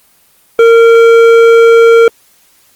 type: tone with hard clipping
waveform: triangle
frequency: 460.3 Hz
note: A#4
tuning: 22 cents flat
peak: -3 dBFS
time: 0.59-2.08 s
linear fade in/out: 2 ms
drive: 14 dB
effects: white hiss -48 dBFS RMS until 2.75 s + Opus 24 kbps